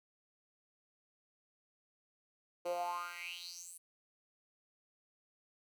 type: tone with high-pass filter sweep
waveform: 10% pulse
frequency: 174.61 Hz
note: F3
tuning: in tune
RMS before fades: -42 dBFS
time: 2.65-3.78 s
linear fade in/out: 10 ms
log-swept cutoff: 450 to 10000 Hz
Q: 6.6
effects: none